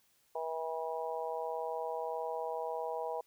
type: harmonic tone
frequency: 161.6 Hz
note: E3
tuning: 34 cents flat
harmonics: 3 / 4 / 5 / 6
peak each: -39 / -40 / -41 / -42 dBFS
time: 0.35-3.21 s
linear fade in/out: 5 ms
effects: white hiss -71 dBFS RMS until 3.26 s